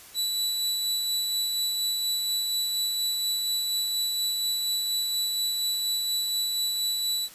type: tone with tremolo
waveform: sawtooth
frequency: 3951 Hz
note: B7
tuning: in tune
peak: -21 dBFS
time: 0.14-7.29 s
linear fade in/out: 50 ms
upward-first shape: sine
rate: 4.2 Hz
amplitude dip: 25%
effects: white hiss -48 dBFS RMS until 7.34 s + resampled to 32000 Hz

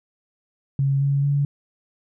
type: tone with pitch steps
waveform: sine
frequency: 137.7 / 139.95 / 142.23 Hz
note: C#3 / C#3 / C#3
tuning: -11 / +17 / +45 cents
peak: -17 dBFS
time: 0.79-1.45 s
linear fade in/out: 2 ms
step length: 220 ms
effects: none

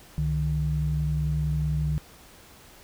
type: tone pair together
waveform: sine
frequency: 67.2 / 151.86 Hz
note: C2 / D#3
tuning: +47 / -42 cents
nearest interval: octave + major second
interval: 1411 cents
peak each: -27 / -24 dBFS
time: 0.18-1.98 s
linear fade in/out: 0 ms
effects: tanh soft clip ceiling -15 dBFS + pink hiss -51 dBFS RMS until 2.83 s

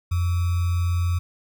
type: tone with sample-and-hold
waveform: sine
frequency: 87.4 Hz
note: F2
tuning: 2 cents sharp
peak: -19 dBFS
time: 0.11-1.19 s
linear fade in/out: 10 ms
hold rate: 1225 Hz
effects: none

